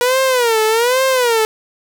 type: tone with vibrato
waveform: sawtooth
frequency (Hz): 480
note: B4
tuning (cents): -49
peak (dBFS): -8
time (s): 0.01-1.45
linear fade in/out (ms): 0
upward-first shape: sine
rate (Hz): 1.2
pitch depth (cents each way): 170
effects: 7-bit